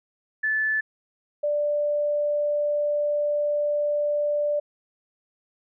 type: tone pair in turn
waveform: sine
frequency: 1742 / 588.6 Hz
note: A6 / D5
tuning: -18 / +4 cents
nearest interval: octave + perfect fifth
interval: 1878 cents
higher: first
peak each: -21 dBFS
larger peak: neither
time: 0.43-0.81 / 1.43-4.6 s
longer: second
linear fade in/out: 10 ms
effects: none